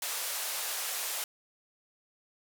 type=band-pass noise; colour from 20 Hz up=white; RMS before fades=-35 dBFS; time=0.02-1.24 s; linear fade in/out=2 ms; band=490 to 15000 Hz; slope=24 dB/octave; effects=none